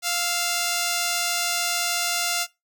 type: tone pair together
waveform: 5% pulse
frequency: 698.5 / 1318.5 Hz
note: F5 / E6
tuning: 0 / 0 cents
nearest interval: major seventh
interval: 1100 cents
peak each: -12 / -18 dBFS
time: 0.02-2.47 s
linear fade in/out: 50 ms
effects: noise-tail reverb RT60 0.2 s tail -20 dB re dry